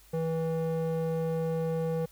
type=tone with band-pass filter; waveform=square; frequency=162.6 Hz; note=E3; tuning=23 cents flat; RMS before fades=-30 dBFS; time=0.13-2.06 s; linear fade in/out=10 ms; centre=370 Hz; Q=4.4; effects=added 50 Hz sine -58 dBFS peak until 2.11 s + white hiss -59 dBFS RMS until 2.11 s